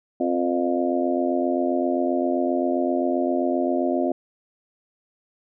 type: harmonic tone with a mistuned harmonic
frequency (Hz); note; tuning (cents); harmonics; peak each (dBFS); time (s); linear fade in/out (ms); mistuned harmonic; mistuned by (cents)
87.6; F2; +6; 3 / 4 / 5 / 6 / 7 / 8; -24 / -25 / -36 / -33 / -26 / -29; 0.2-4.12; 5; 5; +37
effects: none